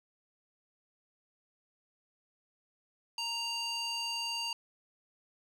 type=tone with band-pass filter; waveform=square; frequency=931 Hz; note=A#5; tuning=2 cents flat; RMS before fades=-36 dBFS; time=3.18-4.53 s; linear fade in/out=2 ms; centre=4100 Hz; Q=2.1; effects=none